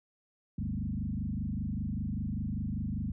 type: tone with frequency modulation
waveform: sine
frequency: 146.83 Hz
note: D3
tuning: in tune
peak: -31 dBFS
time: 0.58-3.12 s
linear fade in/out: 5 ms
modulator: 25.1 Hz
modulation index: 3.6
effects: none